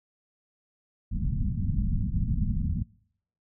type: low-pass noise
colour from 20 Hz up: pink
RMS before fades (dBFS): -27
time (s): 1.11-2.84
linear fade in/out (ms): 20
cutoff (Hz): 220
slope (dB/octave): 48
effects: noise-tail reverb RT60 0.7 s tail -25 dB re dry